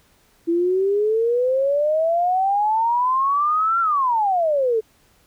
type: exponential two-way sweep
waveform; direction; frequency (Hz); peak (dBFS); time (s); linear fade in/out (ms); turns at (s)
sine; up then down; 331.3 to 1382 to 428.1; -16; 0.47-4.81; 20; 3.8
effects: pink hiss -58 dBFS RMS until 5.26 s